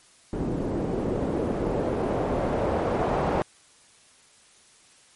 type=noise with low-pass filter sweep; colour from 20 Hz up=white; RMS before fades=-26 dBFS; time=0.33-3.42 s; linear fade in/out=0 ms; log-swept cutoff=330 to 730 Hz; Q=1.3; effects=white hiss -56 dBFS RMS until 5.15 s + MP3 48 kbps